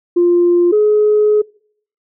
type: tone pair in turn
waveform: sine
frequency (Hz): 349.2 / 422.5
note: F4 / G#4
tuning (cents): 0 / +30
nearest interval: minor third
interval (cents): 330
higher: second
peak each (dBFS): -7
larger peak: neither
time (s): 0.16-0.72 / 0.72-1.42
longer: second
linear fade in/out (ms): 10
effects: noise-tail reverb RT60 0.6 s tail -26 dB re dry + tanh soft clip ceiling -4 dBFS